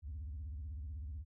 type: tone with vibrato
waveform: sine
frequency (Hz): 73.42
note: D2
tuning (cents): 0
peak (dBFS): -39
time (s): 0.02-1.25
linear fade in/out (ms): 50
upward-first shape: sine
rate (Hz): 16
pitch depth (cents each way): 270
effects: tanh soft clip ceiling -39 dBFS